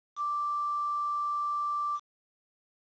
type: tone with quantisation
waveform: sine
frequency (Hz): 1174.7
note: D6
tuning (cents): 0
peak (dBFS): -28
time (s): 0.16-2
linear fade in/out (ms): 50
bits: 8
effects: resampled to 16000 Hz